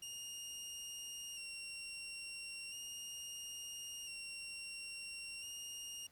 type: tone with vibrato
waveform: 20% pulse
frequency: 2794 Hz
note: F7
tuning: in tune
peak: -40 dBFS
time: 0.02-6.07 s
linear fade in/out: 5 ms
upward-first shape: square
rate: 0.37 Hz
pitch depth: 26 cents each way
effects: pink hiss -70 dBFS RMS until 6.11 s